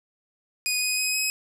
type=tone with pitch steps; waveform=15% pulse; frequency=2481 / 2501 / 2521 / 2542 Hz; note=D#7 / D#7 / D#7 / D#7; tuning=-6 / +8 / +22 / +36 cents; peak=-16 dBFS; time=0.66-1.3 s; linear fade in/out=0 ms; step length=160 ms; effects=none